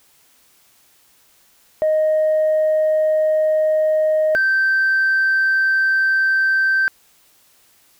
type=tone pair in turn; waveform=sine; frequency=622.3 / 1557.3 Hz; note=D#5 / G6; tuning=0 / -12 cents; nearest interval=octave + major third; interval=1588 cents; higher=second; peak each=-12 dBFS; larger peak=neither; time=1.82-4.35 / 4.35-6.88 s; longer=neither; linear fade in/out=0 ms; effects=tanh soft clip ceiling -11 dBFS + white hiss -55 dBFS RMS until 7.99 s